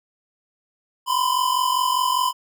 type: tone pair together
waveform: square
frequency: 989 / 1034 Hz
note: B5 / C6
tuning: +2 / -21 cents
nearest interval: minor second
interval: 77 cents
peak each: -22 dBFS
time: 1.06-2.33 s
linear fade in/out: 50 ms
effects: none